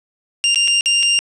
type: tone with dropouts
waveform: sawtooth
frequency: 2794 Hz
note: F7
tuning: in tune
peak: -9 dBFS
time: 0.44-1.19 s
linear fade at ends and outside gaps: 0 ms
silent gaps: 0.546-0.558 / 0.676-0.68 / 0.809-0.859 / 1.028-1.031 s
effects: resampled to 22050 Hz + 8-bit